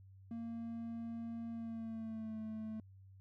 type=tone with pitch glide; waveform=triangle; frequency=230.3 to 218.4 Hz; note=A#3 to A3; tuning=-21 to -13 cents; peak=-39 dBFS; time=0.31-2.8 s; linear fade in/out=2 ms; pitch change=-92 cents; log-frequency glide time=1.5-2.39 s; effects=added 96 Hz sine -56 dBFS peak until 3.2 s